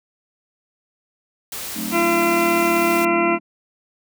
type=noise; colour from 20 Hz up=white; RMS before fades=-30 dBFS; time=1.52-3.05 s; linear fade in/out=2 ms
type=chord; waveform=triangle; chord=F# diminished seventh; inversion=none; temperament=equal with one note detuned; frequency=185 / 220 / 261.6 / 304.5 Hz; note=F#3 / A3 / C4 / Eb4; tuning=0 / 0 / 0 / -37 cents; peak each=-31 / -26 / -31 / -30 dBFS; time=1.74-3.4 s; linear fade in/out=50 ms
type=harmonic tone; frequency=340.4 Hz; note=F4; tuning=44 cents flat; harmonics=1 / 2 / 3 / 4 / 6 / 7 / 8; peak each=-19 / -22 / -24 / -25 / -27 / -27 / -28 dBFS; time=1.91-3.39 s; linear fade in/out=50 ms
effects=none